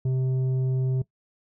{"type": "tone with tanh clipping", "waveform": "sine", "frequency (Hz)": 130, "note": "C3", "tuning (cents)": -11, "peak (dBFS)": -23, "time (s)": [0.05, 1.02], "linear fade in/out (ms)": 5, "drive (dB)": 7, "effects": ["noise-tail reverb RT60 0.1 s tail -19 dB re dry"]}